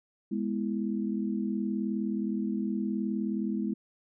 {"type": "chord", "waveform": "sine", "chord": "E major", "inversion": "first", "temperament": "equal", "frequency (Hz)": [207.7, 246.9, 329.6], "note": ["G#3", "B3", "E4"], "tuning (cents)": [0, 0, 0], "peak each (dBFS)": [-30, -34, -35], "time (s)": [0.31, 3.74], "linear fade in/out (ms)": 10, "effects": []}